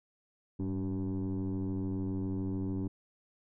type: tone with frequency modulation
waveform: sine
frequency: 192.5 Hz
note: G3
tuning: 31 cents flat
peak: -29 dBFS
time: 0.59-2.88 s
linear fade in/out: 10 ms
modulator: 93 Hz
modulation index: 1.5
effects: tanh soft clip ceiling -30 dBFS